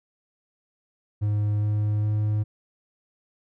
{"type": "tone with pitch steps", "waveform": "triangle", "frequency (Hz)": [104.4, 105.19, 105.98], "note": ["G#2", "G#2", "G#2"], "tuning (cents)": [10, 23, 36], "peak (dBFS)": -19, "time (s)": [1.21, 2.44], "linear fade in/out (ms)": 20, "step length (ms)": 410, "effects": []}